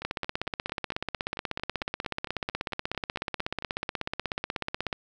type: two click trains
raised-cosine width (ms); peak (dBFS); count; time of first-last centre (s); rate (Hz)
0.3; -13 / -22; 81 / 17; 0.05-4.928 / 0.02-3.624; 16.4 / 4.44
effects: none